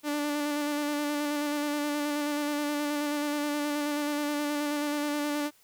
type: tone with vibrato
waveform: sawtooth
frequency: 293.7 Hz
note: D4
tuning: in tune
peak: -24 dBFS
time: 0.03-5.51 s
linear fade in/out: 50 ms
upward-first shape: square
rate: 9.4 Hz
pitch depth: 18 cents each way
effects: white hiss -62 dBFS RMS until 5.63 s